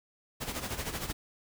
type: noise with tremolo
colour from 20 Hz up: pink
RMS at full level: -34 dBFS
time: 0.4-1.13 s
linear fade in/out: 20 ms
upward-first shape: sine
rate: 13 Hz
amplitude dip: 65%
effects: none